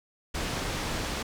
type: low-pass noise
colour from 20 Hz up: pink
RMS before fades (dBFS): -32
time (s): 0.34-1.23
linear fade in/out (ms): 10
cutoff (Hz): 7000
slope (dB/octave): 12
effects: none